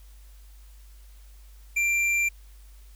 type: tone with hard clipping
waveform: sine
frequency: 2366 Hz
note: D7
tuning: 12 cents sharp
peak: -23 dBFS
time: 1.76-2.29 s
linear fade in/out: 10 ms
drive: 8 dB
effects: added 50 Hz sine -46 dBFS peak until 2.95 s + white hiss -60 dBFS RMS until 2.95 s